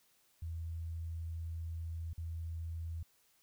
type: tone with dropouts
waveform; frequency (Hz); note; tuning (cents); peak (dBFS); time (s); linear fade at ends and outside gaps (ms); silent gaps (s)
sine; 82.41; E2; 0; -38; 0.42-3.03; 5; 2.133-2.178
effects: white hiss -71 dBFS RMS until 3.42 s